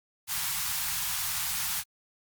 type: band-stop noise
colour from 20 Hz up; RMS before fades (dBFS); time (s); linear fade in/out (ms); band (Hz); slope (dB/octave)
white; -31; 0.27-1.84; 50; 180 to 770; 48
effects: Opus 48 kbps